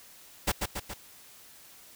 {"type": "noise with echo", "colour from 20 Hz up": "pink", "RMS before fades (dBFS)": -26, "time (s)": [0.47, 0.52], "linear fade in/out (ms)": 10, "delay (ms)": 140, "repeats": 3, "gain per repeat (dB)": -4, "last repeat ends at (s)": 0.94, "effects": ["white hiss -53 dBFS RMS until 1.95 s"]}